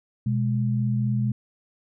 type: tone pair together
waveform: sine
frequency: 123.57 / 207.7 Hz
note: B2 / G#3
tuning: +1 / 0 cents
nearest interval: major sixth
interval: 899 cents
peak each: -22 / -26 dBFS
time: 0.26-1.32 s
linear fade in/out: 5 ms
effects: none